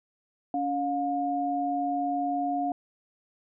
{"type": "tone pair together", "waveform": "sine", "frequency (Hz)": [282.7, 712.4], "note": ["C#4", "F5"], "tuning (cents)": [34, 34], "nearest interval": "octave + major third", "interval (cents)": 1600, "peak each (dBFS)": [-30, -27], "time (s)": [0.54, 2.72], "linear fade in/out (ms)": 2, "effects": []}